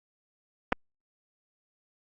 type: clicks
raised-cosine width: 0.5 ms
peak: -10 dBFS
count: 2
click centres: 0.723 / 0.727 s
effects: Opus 48 kbps